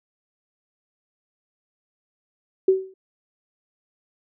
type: tone with exponential decay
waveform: sine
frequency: 380 Hz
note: F#4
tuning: 46 cents sharp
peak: -10 dBFS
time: 2.68-2.94 s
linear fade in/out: 5 ms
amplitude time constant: 56 ms
effects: none